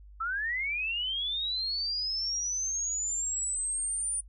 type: linear sweep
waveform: sine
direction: up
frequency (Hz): 1285 to 9400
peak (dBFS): -29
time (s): 0.2-4.21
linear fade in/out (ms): 10
effects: noise-tail reverb RT60 0.1 s tail -26 dB re dry + added 50 Hz sine -48 dBFS peak until 4.28 s